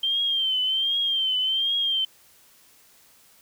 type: tone with vibrato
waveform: sine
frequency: 3145 Hz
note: G7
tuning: 5 cents sharp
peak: -21 dBFS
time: 0.03-2.05 s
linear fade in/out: 5 ms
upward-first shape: triangle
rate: 1.3 Hz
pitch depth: 83 cents each way
effects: white hiss -56 dBFS RMS until 3.41 s